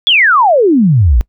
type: exponential sweep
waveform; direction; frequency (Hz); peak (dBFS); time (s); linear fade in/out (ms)
sine; down; 3520 to 50.5; -5; 0.07-1.21; 0
effects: noise-tail reverb RT60 0.1 s tail -24 dB re dry